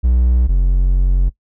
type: tone pair in turn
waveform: triangle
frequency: 61.2 / 45.31 Hz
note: B1 / F#1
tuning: -15 / -36 cents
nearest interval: perfect fourth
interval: 521 cents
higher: first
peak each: -8 dBFS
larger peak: neither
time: 0.03-0.48 / 0.48-1.3 s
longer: second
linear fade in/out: 20 ms
effects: noise-tail reverb RT60 0.1 s tail -20 dB re dry